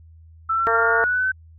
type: exponential sweep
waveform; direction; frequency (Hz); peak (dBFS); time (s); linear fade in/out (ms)
sine; up; 1318.5 to 1537; -18; 0.49-1.32; 10
type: harmonic tone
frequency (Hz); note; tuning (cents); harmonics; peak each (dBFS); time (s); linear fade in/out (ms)
227.6; A#3; -41; 2 / 3 / 4 / 5 / 6 / 7 / 8; -23 / -25 / -26 / -27 / -28 / -28 / -29; 0.67-1.04; 0
effects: added 81 Hz sine -44 dBFS peak until 1.58 s